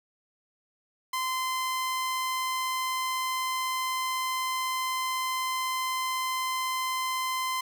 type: tone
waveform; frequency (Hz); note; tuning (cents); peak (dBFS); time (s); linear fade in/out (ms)
sawtooth; 1034; C6; -21; -24; 1.13-7.61; 5
effects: none